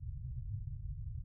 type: low-pass noise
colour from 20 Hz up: white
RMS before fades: -42 dBFS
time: 0-1.24 s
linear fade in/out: 10 ms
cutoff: 140 Hz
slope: 96 dB/octave
effects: none